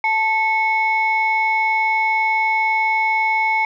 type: tone pair together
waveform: sine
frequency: 880 / 2198 Hz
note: A5 / C#7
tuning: 0 / -15 cents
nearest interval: octave + major third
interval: 1585 cents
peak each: -17 dBFS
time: 0.04-3.65 s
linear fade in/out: 2 ms
effects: tanh soft clip ceiling -9 dBFS